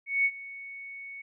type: tone with ADSR envelope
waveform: sine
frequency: 2220 Hz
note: C#7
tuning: 2 cents sharp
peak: -20 dBFS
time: 0.06-1.22 s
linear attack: 190 ms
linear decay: 55 ms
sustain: -19 dB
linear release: 9 ms
effects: none